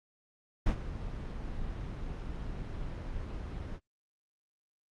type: noise with ADSR envelope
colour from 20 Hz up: brown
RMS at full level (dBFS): -24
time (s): 0.66-3.8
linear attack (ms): 7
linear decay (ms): 85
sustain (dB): -14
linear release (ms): 55
effects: low-pass 5000 Hz 12 dB/octave + Opus 32 kbps